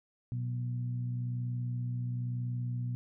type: harmonic tone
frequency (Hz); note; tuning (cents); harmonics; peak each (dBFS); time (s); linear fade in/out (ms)
61; B1; -21; 2 / 3 / 4; -32 / -46 / -46; 0.32-2.95; 0
effects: none